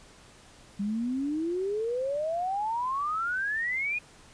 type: exponential sweep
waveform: sine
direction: up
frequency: 196 to 2489 Hz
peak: -27 dBFS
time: 0.79-3.99 s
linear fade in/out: 10 ms
effects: pink hiss -54 dBFS RMS until 4.33 s + resampled to 22050 Hz